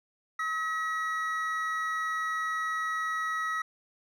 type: tone pair together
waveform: triangle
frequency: 1280.8 / 1919 Hz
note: D#6 / A#6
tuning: +50 / +50 cents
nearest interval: perfect fifth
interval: 700 cents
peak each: -29 / -31 dBFS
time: 0.39-3.62 s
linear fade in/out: 5 ms
effects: none